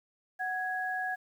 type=tone pair together; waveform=sine; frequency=742 / 1663 Hz; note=F#5 / G#6; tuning=+5 / +2 cents; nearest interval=octave + major second; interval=1397 cents; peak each=-34 / -33 dBFS; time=0.39-1.16 s; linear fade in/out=20 ms; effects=10-bit